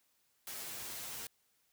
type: noise with comb filter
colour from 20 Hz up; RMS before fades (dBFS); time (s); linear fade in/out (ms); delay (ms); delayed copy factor
white; -44; 0.47-1.27; 2; 8.6; +0.75
effects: white hiss -75 dBFS RMS until 1.72 s